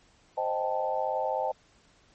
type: chord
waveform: sine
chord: A half-diminished seventh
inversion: first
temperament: equal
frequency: 523.3 / 622.3 / 784 / 880 Hz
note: C5 / Eb5 / G5 / A5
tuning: 0 / 0 / 0 / 0 cents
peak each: -32 dBFS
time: 0.37-1.52 s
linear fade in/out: 10 ms
effects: pink hiss -62 dBFS RMS until 2.14 s + MP3 32 kbps